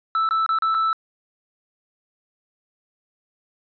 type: tone with dropouts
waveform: triangle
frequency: 1318.5 Hz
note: E6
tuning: in tune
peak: -16 dBFS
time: 0.15-0.93 s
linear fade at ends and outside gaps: 1 ms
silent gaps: 0.29-0.309 / 0.463-0.491 / 0.587-0.622 / 0.744-0.748 s
effects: resampled to 11025 Hz